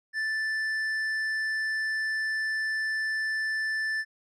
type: tone with tanh clipping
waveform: sine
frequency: 1760 Hz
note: A6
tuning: in tune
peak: -28 dBFS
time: 0.13-4.05 s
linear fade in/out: 50 ms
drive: 7 dB
effects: none